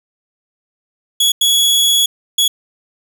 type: tone bursts at uneven times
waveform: sawtooth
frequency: 3364 Hz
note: G#7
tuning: 22 cents sharp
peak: -7 dBFS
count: 3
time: 1.2-1.32 / 1.41-2.06 / 2.38-2.48 s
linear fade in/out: 5 ms
effects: none